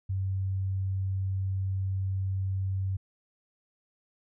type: tone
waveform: sine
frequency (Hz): 95.7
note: G2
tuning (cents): -41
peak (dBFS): -27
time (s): 0.09-2.97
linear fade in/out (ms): 10
effects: none